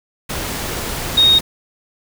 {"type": "tone in noise", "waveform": "sine", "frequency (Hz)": 3729, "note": "A#7", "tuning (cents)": 0, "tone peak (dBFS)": -8, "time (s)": [1.17, 1.39], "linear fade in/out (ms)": 10, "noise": "pink", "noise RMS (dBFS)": -24, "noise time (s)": [0.29, 1.41], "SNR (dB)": 13, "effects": []}